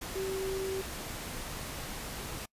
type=tone in noise; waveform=sine; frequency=383.4 Hz; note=G4; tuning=38 cents flat; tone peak=-32 dBFS; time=0.15-0.82 s; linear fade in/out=10 ms; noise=pink; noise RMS=-40 dBFS; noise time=0.01-2.46 s; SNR=+5 dB; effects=noise-tail reverb RT60 0.1 s tail -25 dB re dry + resampled to 32000 Hz